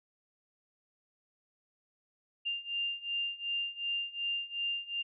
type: beating tone pair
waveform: sine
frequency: 2794 / 2796.7 Hz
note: F7 / F7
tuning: 0 / +2 cents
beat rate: 2.7 Hz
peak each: -37 / -35 dBFS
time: 2.45-5.03 s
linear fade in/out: 20 ms
effects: none